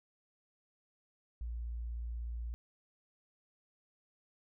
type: tone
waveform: sine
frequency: 58.27 Hz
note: A#1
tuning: in tune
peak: -37 dBFS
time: 1.41-2.54 s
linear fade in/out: 0 ms
effects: none